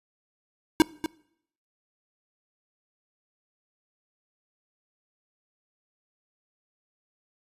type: tone with echo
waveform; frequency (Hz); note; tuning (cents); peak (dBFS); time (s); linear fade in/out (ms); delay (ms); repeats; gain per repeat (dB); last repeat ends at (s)
square; 317.2; D#4; +33; -14; 0.8-0.82; 0; 240; 1; -12; 1.06
effects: noise-tail reverb RT60 0.7 s tail -22 dB re dry + resampled to 32000 Hz